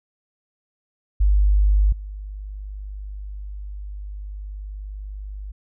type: tone with level steps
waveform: sine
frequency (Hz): 50.2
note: G1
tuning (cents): +42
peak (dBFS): -13 / -30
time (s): 1.2-5.52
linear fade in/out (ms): 10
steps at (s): 1.92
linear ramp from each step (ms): 5
effects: none